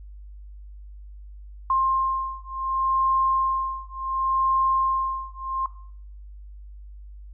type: beating tone pair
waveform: sine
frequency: 1059 / 1059.69 Hz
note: C6 / C6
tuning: +21 / +22 cents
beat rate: 0.69 Hz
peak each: -24 dBFS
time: 1.7-5.66 s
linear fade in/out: 2 ms
effects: noise-tail reverb RT60 0.6 s tail -17 dB re dry + added 50 Hz sine -39 dBFS peak until 7.33 s